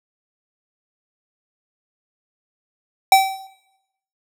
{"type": "tone with exponential decay", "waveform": "square", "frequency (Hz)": 771, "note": "G5", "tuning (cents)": -29, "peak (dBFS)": -6, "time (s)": [3.12, 3.47], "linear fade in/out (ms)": 2, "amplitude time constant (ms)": 74, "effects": ["noise-tail reverb RT60 0.9 s tail -18 dB re dry"]}